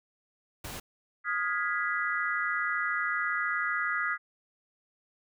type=noise; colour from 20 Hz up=pink; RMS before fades=-40 dBFS; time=0.64-0.8 s; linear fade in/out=5 ms
type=chord; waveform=sine; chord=F half-diminished seventh; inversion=third; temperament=equal with one note detuned; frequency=1244.5 / 1417.2 / 1661.2 / 1975.5 Hz; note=Eb6 / F6 / Ab6 / Cb7; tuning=0 / +25 / 0 / 0 cents; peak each=-33 dBFS; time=1.24-4.18 s; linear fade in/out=50 ms
effects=none